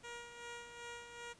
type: tone with tremolo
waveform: 10% pulse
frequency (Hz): 474.8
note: A#4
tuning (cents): +32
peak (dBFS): -37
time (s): 0.03-1.34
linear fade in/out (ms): 20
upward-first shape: sine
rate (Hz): 2.6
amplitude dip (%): 55
effects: pink hiss -64 dBFS RMS until 1.39 s + resampled to 22050 Hz